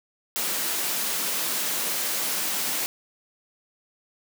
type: high-pass noise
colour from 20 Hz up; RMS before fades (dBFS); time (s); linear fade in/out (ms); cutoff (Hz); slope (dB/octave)
white; -27; 0.36-2.86; 0; 160; 48
effects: none